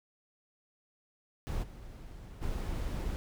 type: noise with level steps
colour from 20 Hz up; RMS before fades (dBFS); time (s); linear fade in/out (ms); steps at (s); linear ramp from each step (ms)
brown; -34 / -47 / -35; 1.47-3.16; 0; 1.62 / 2.41; 20
effects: none